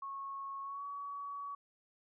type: tone with pitch glide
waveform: sine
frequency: 1098 to 1131.5 Hz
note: C#6 to C#6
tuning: -17 to +35 cents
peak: -40 dBFS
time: 0.02-1.55 s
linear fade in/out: 5 ms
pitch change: +52 cents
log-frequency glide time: 0.62-0.85 s
effects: none